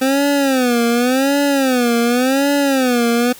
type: tone with vibrato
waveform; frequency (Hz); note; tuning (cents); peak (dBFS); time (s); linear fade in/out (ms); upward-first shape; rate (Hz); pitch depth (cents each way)
25% pulse; 258.4; C4; -21; -9; 0.01-3.33; 10; sine; 0.89; 170
effects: white hiss -39 dBFS RMS until 3.39 s